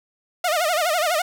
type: tone with vibrato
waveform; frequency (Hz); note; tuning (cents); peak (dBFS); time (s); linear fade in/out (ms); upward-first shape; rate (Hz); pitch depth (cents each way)
sawtooth; 662; E5; +7; -15; 0.44-1.22; 5; sine; 12; 170
effects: 8-bit